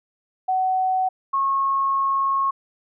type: tone pair in turn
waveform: sine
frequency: 750 / 1090.5 Hz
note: F#5 / C#6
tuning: +23 / -29 cents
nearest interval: tritone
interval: 648 cents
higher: second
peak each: -18 dBFS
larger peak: neither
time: 0.48-1.09 / 1.33-2.51 s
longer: second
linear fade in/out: 10 ms
effects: none